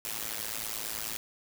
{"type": "noise with amplitude modulation", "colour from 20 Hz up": "white", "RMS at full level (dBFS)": -32, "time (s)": [0.05, 1.17], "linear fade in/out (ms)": 0, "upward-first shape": "sine", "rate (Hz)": 109, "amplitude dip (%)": 100, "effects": []}